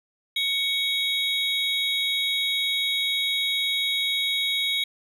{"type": "tone cluster", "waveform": "triangle", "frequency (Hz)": [2229, 3347, 3786], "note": ["C#7", "G#7", "A#7"], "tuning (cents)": [9, 13, 26], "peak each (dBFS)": [-27, -26, -24], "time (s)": [0.36, 4.84], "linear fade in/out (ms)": 5, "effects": []}